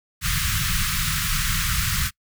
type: band-stop noise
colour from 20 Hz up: pink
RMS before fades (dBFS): -23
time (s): 0.21-2.11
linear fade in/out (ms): 50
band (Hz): 180 to 1200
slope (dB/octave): 48
effects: noise-tail reverb RT60 0.1 s tail -25 dB re dry